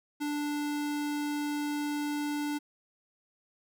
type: tone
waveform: square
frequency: 293.7 Hz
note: D4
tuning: in tune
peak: -31 dBFS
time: 0.2-2.59 s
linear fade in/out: 20 ms
effects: none